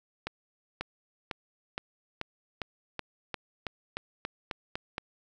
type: accelerating click train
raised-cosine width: 0.3 ms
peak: -17 dBFS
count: 14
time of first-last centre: 0.27-4.981 s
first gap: 540 ms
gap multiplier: 0.93
effects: none